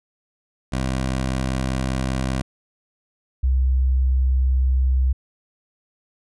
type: tone pair in turn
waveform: 15% pulse / sine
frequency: 65.1 / 64.73 Hz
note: C2 / C2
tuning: -8 / -18 cents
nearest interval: unison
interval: 10 cents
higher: first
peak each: -15 dBFS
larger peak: neither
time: 0.72-2.42 / 3.43-5.13 s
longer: neither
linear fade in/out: 10 ms
effects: resampled to 24000 Hz